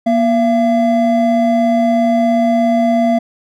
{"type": "tone pair together", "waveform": "triangle", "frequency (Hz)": [238, 677], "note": ["A#3", "E5"], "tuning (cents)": [36, 46], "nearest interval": "octave + tritone", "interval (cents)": 1810, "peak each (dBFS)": -11, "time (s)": [0.06, 3.19], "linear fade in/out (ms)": 10, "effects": []}